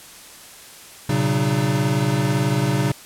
square tone cluster, 118.5 / 136.6 / 188.9 / 305.3 Hz, A#2 / C#3 / F#3 / D#4, +29 / -25 / +36 / -33 cents, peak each -25 / -21 / -26 / -27 dBFS, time 1.09-2.92 s, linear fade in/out 5 ms, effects white hiss -42 dBFS RMS until 3.05 s + low-pass 12000 Hz 12 dB/octave

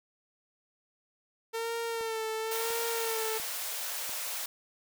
sawtooth tone with vibrato, 451.7 Hz, A4, 45 cents sharp, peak -28 dBFS, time 1.53-3.39 s, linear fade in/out 20 ms, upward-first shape sine, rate 0.96 Hz, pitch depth 44 cents each way
click train, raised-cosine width 1 ms, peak -33 dBFS, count 4, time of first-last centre 2.01-4.093 s, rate 1.44 Hz
white high-pass noise, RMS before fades -36 dBFS, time 2.51-4.46 s, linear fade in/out 5 ms, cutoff 470 Hz, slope 48 dB/octave
effects none

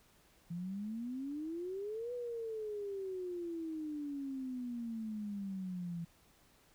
sine exponential two-way sweep, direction up then down, 166.6 to 493.9 to 166.6 Hz, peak -38 dBFS, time 0.5-6.05 s, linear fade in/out 10 ms, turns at 2.13 s, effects pink hiss -67 dBFS RMS until 6.74 s

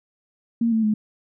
sine tone with pitch steps, 231.7 / 222.5 / 213.7 Hz, A#3 / A3 / G#3, -10 / +20 / +50 cents, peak -17 dBFS, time 0.61-0.94 s, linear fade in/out 5 ms, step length 110 ms, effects none

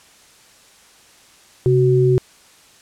sine tone pair together, 131.7 / 372.5 Hz, C3 / F#4, +12 / +12 cents, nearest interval octave + tritone, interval 1800 cents, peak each -14 dBFS, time 1.66-2.18 s, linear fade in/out 0 ms, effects white hiss -49 dBFS RMS until 2.81 s + low-pass 9000 Hz 12 dB/octave

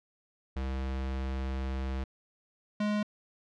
square tone pair in turn, 66 / 209.1 Hz, C2 / G#3, +16 / +12 cents, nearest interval octave + minor sixth, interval 1996 cents, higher second, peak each -32 / -28 dBFS, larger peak second, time 0.56-2.04 / 2.8-3.03 s, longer first, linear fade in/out 5 ms, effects low-pass 4000 Hz 12 dB/octave

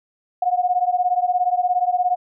sine beating tone pair, 716 / 733 Hz, F5 / F#5, +43 / -16 cents, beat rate 17 Hz, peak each -19 / -20 dBFS, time 0.42-2.16 s, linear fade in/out 5 ms, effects none

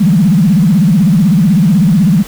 sine tone with vibrato, 182.1 Hz, F#3, 27 cents flat, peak -5 dBFS, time 0-2.23 s, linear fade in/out 10 ms, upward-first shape sine, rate 16 Hz, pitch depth 300 cents each way, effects pink hiss -30 dBFS RMS until 2.27 s

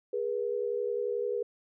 sine tone pair together, 412.2 / 483.5 Hz, G#4 / B4, -13 / -37 cents, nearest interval minor third, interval 276 cents, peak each -32 / -31 dBFS, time 0.13-1.43 s, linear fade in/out 5 ms, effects none

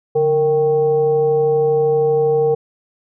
sine tone with frequency modulation, 462.2 Hz, A#4, 15 cents flat, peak -12 dBFS, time 0.15-2.55 s, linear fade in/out 10 ms, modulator 319 Hz, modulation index 0.47, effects none

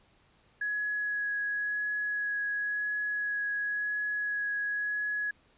sine tone with vibrato, 1675 Hz, G#6, 14 cents sharp, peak -29 dBFS, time 0.61-5.31 s, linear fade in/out 5 ms, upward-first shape sine, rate 0.95 Hz, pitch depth 10 cents each way, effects pink hiss -65 dBFS RMS until 5.57 s + resampled to 8000 Hz

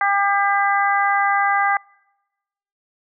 harmonic tone, 400.2 Hz, G4, 36 cents sharp, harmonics 2 / 3 / 4 / 5, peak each -19 / -21 / -22 / -23 dBFS, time 0.01-1.77 s, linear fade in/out 2 ms, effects noise-tail reverb RT60 1.0 s tail -26 dB re dry

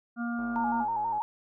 harmonic tone, 236.2 Hz, A#3, 23 cents sharp, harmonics 1 / 3 / 5 / 6, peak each -30 / -41 / -44 / -38 dBFS, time 0.16-0.86 s, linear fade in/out 50 ms
click train, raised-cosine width 1 ms, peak -34 dBFS, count 88, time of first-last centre 0.39-1.181 s, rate 110 Hz
sine tone with vibrato, 880 Hz, A5, in tune, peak -27 dBFS, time 0.56-1.22 s, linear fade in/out 0 ms, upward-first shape square, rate 6.2 Hz, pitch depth 70 cents each way
effects none

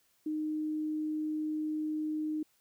sine tone, 308 Hz, D#4, 17 cents flat, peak -31 dBFS, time 0.26-2.43 s, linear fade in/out 5 ms, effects white hiss -71 dBFS RMS until 2.6 s

